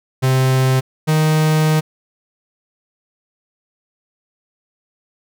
45% pulse tone pair in turn, 130.81 / 155.56 Hz, C3 / D#3, 0 / 0 cents, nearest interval minor third, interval 300 cents, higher second, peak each -12 dBFS, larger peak neither, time 0.22-0.81 / 1.07-1.81 s, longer second, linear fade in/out 20 ms, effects none

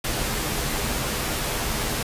pink noise with comb filter, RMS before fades -26 dBFS, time 0.04-2.03 s, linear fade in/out 5 ms, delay 11 ms, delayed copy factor -0.5, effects resampled to 32000 Hz

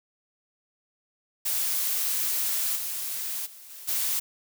blue noise with level steps, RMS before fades -27 / -32 / -47 / -43 / -27 dBFS, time 1.45-4.2 s, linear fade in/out 10 ms, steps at 2.75 / 3.45 / 3.69 / 3.87 s, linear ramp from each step 20 ms, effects none

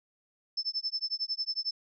sine tone with tremolo, 5274 Hz, E8, in tune, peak -27 dBFS, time 0.57-1.71 s, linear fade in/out 5 ms, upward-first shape sine, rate 11 Hz, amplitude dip 100%, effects none

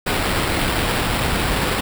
pink noise with sample-and-hold, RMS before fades -20 dBFS, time 0.06-1.81 s, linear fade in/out 10 ms, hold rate 6300 Hz, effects none

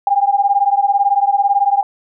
sine beating tone pair, 794 / 812 Hz, G5 / G#5, +22 / -39 cents, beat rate 18 Hz, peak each -14 dBFS, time 0.07-1.83 s, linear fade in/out 2 ms, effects none

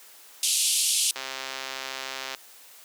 white band-pass noise, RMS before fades -24 dBFS, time 0.43-1.11 s, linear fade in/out 2 ms, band 2700 to 11000 Hz, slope 48 dB/octave
click train, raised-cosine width 0.2 ms, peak -15 dBFS, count 159, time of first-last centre 1.16-2.348 s, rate 133 Hz
effects white hiss -50 dBFS RMS until 2.84 s + high-pass 400 Hz 12 dB/octave

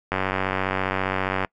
click train, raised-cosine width 0.5 ms, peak -8 dBFS, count 127, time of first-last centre 0.12-1.448 s, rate 94.9 Hz, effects noise-tail reverb RT60 0.1 s tail -26 dB re dry

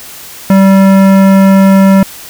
sine tone with hard clipping, 193.6 Hz, G3, 21 cents flat, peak -4 dBFS, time 0.5-2.03 s, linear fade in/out 2 ms, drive 16 dB, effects white hiss -29 dBFS RMS until 2.29 s

